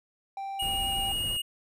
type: tone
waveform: triangle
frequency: 784 Hz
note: G5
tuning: in tune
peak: -31 dBFS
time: 0.37-1.12 s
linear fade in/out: 2 ms
type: tone with vibrato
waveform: square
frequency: 2869 Hz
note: F7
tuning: 46 cents sharp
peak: -29 dBFS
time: 0.59-1.42 s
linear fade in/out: 10 ms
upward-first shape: triangle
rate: 11 Hz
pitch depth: 15 cents each way
type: noise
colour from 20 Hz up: brown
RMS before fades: -38 dBFS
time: 0.62-1.37 s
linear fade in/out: 5 ms
effects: none